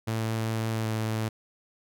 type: tone with pitch glide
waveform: sawtooth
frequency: 111.8 to 110.39 Hz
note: A2 to A2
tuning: +28 to +6 cents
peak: -23 dBFS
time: 0.07-1.29 s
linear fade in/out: 10 ms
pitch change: -22 cents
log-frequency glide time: 0.79-0.86 s
effects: none